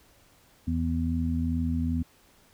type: harmonic tone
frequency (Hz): 82.41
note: E2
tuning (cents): 0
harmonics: 1 / 2 / 3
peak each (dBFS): -28 / -33 / -28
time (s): 0.67-2.03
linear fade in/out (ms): 10
effects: pink hiss -60 dBFS RMS until 2.53 s